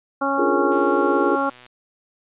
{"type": "harmonic tone", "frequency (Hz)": 275.9, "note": "C#4", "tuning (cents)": -8, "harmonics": [1, 2, 3, 4, 5], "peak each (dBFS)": [-25, -25, -25, -25, -25], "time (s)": [0.21, 1.5], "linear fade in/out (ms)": 10}
{"type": "chord", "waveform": "sine", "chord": "Bb dominant seventh", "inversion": "first", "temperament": "equal", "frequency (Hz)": [293.7, 349.2, 415.3, 466.2], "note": ["D4", "F4", "Ab4", "Bb4"], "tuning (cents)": [0, 0, 0, 0], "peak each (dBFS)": [-26, -22, -23, -26], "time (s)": [0.38, 1.36], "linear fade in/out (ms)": 5}
{"type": "click train", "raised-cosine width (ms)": 0.2, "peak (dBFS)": -27, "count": 118, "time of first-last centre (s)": [0.72, 1.664], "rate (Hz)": 124}
{"effects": ["resampled to 8000 Hz"]}